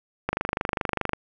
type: click train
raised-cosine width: 0.5 ms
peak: -9 dBFS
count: 22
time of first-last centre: 0.29-1.133 s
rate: 24.9 Hz
effects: none